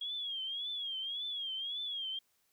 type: tone with vibrato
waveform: sine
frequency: 3292 Hz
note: G#7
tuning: 16 cents flat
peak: -36 dBFS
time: 0.01-2.19 s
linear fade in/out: 5 ms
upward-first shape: triangle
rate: 1.8 Hz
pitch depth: 130 cents each way
effects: white hiss -75 dBFS RMS until 2.52 s